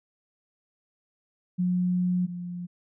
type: tone pair in turn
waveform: sine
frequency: 180 / 176.5 Hz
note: F#3 / F3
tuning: -47 / +19 cents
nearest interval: unison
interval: 34 cents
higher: first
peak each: -22 / -32 dBFS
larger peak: first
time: 1.58-2.27 / 2.27-2.67 s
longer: first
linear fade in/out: 20 ms
effects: none